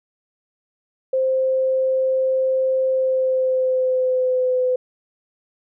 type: tone with pitch glide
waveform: sine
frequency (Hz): 523.3 to 506.4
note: C5 to B4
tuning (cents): 0 to +43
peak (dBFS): -16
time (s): 1.13-4.76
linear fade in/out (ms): 5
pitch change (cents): -57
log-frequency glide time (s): 2.89-4.62
effects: none